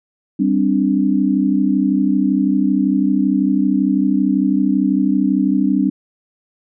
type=chord; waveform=sine; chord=G suspended fourth; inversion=none; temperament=just; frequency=196 / 261.3 / 294 Hz; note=G3 / C4 / D4; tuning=0 / -2 / +2 cents; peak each=-17 dBFS; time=0.39-5.9 s; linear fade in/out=10 ms; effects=none